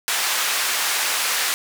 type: band-pass noise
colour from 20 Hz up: pink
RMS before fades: -22 dBFS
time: 0.08-1.54 s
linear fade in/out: 0 ms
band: 1200 to 15000 Hz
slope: 12 dB/octave
effects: none